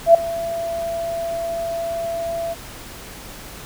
sine tone with ADSR envelope, 671 Hz, E5, 31 cents sharp, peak -3 dBFS, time 0.06-2.55 s, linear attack 85 ms, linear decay 5 ms, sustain -19 dB, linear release 31 ms, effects pink hiss -37 dBFS RMS until 3.65 s

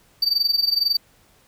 triangle tone with amplitude modulation, 4622 Hz, D8, 28 cents flat, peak -13 dBFS, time 0.22-0.97 s, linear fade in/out 5 ms, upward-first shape sine, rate 22 Hz, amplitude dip 85%, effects pink hiss -57 dBFS RMS until 1.47 s

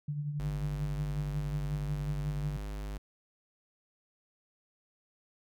sine tone with tremolo, 146.83 Hz, D3, in tune, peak -30 dBFS, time 0.08-2.57 s, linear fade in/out 5 ms, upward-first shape triangle, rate 11 Hz, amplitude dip 55%
square tone, 50.8 Hz, G#1, 38 cents flat, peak -37 dBFS, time 0.39-2.98 s, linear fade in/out 10 ms
effects none

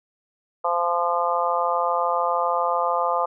harmonic tone, 172.9 Hz, F3, 17 cents flat, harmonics 3 / 4 / 5 / 6 / 7, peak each -26 / -26 / -26 / -26 / -26 dBFS, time 0.64-3.26 s, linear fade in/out 10 ms, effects none

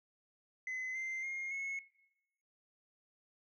sine tone with pitch steps, 2034 / 2083 / 2133 / 2184 Hz, C7 / C7 / C7 / C#7, -50 / -8 / +33 / -26 cents, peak -35 dBFS, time 0.67-1.79 s, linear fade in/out 2 ms, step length 280 ms, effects noise-tail reverb RT60 0.8 s tail -19 dB re dry + tanh soft clip ceiling -36 dBFS

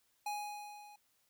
square tone with level ramp, 830.6 Hz, G#5, in tune, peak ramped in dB -36 to -55 dBFS, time 0.26-0.96 s, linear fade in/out 5 ms, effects white hiss -75 dBFS RMS until 1.29 s

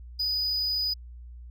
triangle tone, 4966 Hz, D#8, 4 cents flat, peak -24 dBFS, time 0.19-0.94 s, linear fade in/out 10 ms, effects added 60 Hz sine -41 dBFS peak until 1.5 s

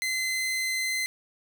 sawtooth tone, 2057 Hz, C7, 30 cents flat, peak -23 dBFS, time 0.02-1.06 s, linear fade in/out 0 ms, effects 9-bit

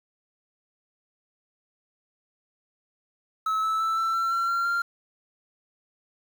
triangle tone with pitch steps, 1296 / 1308.8 / 1321.7 / 1334.7 / 1347.9 / 1361.2 / 1374.7 / 1388.2 Hz, E6 / E6 / E6 / E6 / E6 / F6 / F6 / F6, -30 / -13 / +4 / +21 / +38 / -45 / -28 / -11 cents, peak -21 dBFS, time 3.46-4.82 s, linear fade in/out 5 ms, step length 170 ms, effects 8-bit

